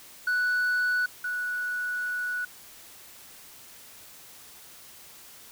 sine tone pair in turn, 1480 / 1473 Hz, F#6 / F#6, 0 / -8 cents, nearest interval unison, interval 8 cents, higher first, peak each -20 / -27 dBFS, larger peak first, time 0.27-1.06 / 1.24-2.45 s, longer second, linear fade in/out 5 ms, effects tanh soft clip ceiling -22 dBFS + white hiss -49 dBFS RMS until 5.51 s

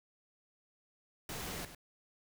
pink noise with echo, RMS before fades -42 dBFS, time 1.29-1.65 s, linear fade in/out 2 ms, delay 99 ms, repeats 1, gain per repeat -10 dB, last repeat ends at 1.749 s, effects none

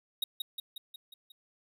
square tone with echo, 3765 Hz, A#7, 16 cents sharp, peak -28 dBFS, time 0.22-0.24 s, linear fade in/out 5 ms, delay 180 ms, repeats 6, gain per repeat -4 dB, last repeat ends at 1.32 s, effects none

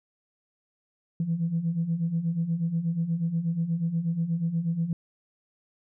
sine beating tone pair, 161.3 / 169.6 Hz, E3 / E3, -37 / +50 cents, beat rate 8.3 Hz, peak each -30 / -25 dBFS, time 1.2-4.93 s, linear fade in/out 2 ms, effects tanh soft clip ceiling -18 dBFS

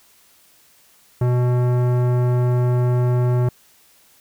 sine tone with tanh clipping, 123.5 Hz, B2, in tune, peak -17 dBFS, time 1.21-3.49 s, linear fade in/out 5 ms, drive 17 dB, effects white hiss -54 dBFS RMS until 4.2 s

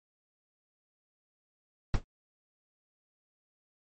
brown noise with exponential decay, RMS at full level -19 dBFS, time 1.94-2.04 s, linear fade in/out 1 ms, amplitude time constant 20 ms, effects MP3 32 kbps

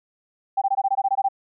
sine tone bursts, 784 Hz, G5, in tune, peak -17 dBFS, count 11, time 0.57-1.287 s, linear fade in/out 10 ms, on 47 ms, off 20 ms, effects none

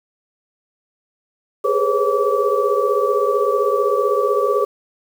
sine tone cluster, 406.7 / 422.4 / 494.1 / 545 / 1153 Hz, G#4 / G#4 / B4 / C#5 / D6, -36 / +29 / +1 / -29 / -32 cents, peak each -21 dBFS, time 1.64-4.65 s, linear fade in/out 10 ms, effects 7-bit

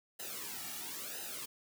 white noise with flanger, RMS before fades -43 dBFS, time 0.19-1.46 s, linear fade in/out 10 ms, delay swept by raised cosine 0.88 to 1.98 ms, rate 0.99 Hz, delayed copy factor -0.9, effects none

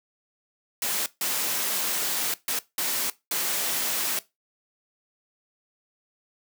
white noise bursts at uneven times, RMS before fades -27 dBFS, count 5, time 0.82-1.06 / 1.21-2.34 / 2.48-2.59 / 2.78-3.1 / 3.31-4.19 s, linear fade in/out 2 ms, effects noise-tail reverb RT60 0.2 s tail -18 dB re dry + high-pass 200 Hz 12 dB/octave

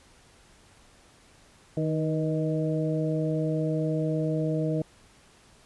harmonic tone with a mistuned harmonic, 156.3 Hz, D#3, 8 cents sharp, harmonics 1 / 2 / 3 / 4, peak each -27 / -30 / -32 / -33 dBFS, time 1.77-4.82 s, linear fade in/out 2 ms, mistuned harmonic 3, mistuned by +38 cents, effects pink hiss -57 dBFS RMS until 5.65 s + resampled to 24000 Hz

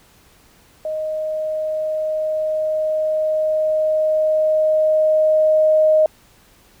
sine tone with level ramp, 622.3 Hz, D#5, in tune, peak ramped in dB -21 to -10 dBFS, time 0.85-6.06 s, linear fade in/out 2 ms, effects pink hiss -52 dBFS RMS until 6.8 s

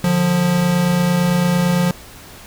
square tone pair together, 148.01 / 176.9 Hz, D3 / F3, +14 / +23 cents, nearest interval minor third, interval 309 cents, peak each -22 / -15 dBFS, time 0.04-1.91 s, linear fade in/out 2 ms, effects pink hiss -39 dBFS RMS until 2.46 s

